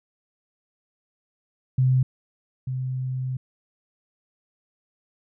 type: tone pair in turn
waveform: sine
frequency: 129.2 / 129.2 Hz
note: C3 / C3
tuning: -21 / -21 cents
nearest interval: unison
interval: 0 cents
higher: neither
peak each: -16 / -25 dBFS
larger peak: first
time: 1.78-2.03 / 2.67-3.37 s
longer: second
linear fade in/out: 5 ms
effects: none